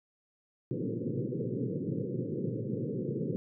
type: band-pass noise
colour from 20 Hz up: pink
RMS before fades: -34 dBFS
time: 0.71-3.36 s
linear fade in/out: 0 ms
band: 110 to 510 Hz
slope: 96 dB/octave
effects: none

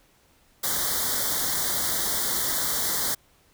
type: band-stop noise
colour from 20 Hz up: white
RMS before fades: -26 dBFS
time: 0.63-3.15 s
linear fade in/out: 10 ms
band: 2100 to 3200 Hz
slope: 96 dB/octave
effects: pink hiss -61 dBFS RMS until 3.53 s

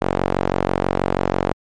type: tone with band-pass filter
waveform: sawtooth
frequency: 46.18 Hz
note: F#1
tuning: 3 cents flat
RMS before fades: -20 dBFS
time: 0.01-1.53 s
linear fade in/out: 10 ms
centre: 630 Hz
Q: 0.83
effects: MP3 48 kbps

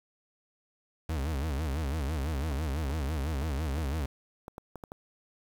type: tone with vibrato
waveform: 40% pulse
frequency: 73.42 Hz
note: D2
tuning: in tune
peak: -29 dBFS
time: 1.09-4.06 s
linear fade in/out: 5 ms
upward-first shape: sine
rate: 6 Hz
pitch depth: 180 cents each way
type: clicks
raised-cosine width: 1 ms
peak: -27 dBFS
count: 9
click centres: 2.519 / 2.903 / 3.422 / 3.783 / 4.481 / 4.581 / 4.757 / 4.838 / 4.919 s
effects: 8-bit

